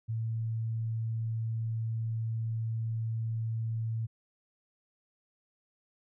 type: tone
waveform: sine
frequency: 112.8 Hz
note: A2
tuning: 44 cents sharp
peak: -30 dBFS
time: 0.08-4.07 s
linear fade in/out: 20 ms
effects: none